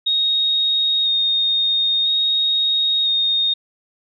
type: tone with vibrato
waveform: sine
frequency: 3719 Hz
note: A#7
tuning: 5 cents flat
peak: -15 dBFS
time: 0.06-3.54 s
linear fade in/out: 10 ms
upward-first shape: square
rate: 0.5 Hz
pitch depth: 11 cents each way
effects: none